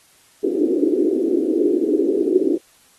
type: band-pass noise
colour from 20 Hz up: white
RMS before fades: -18 dBFS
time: 0.43-2.58 s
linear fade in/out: 10 ms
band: 290 to 400 Hz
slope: 48 dB/octave
effects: white hiss -54 dBFS RMS until 2.98 s + AAC 32 kbps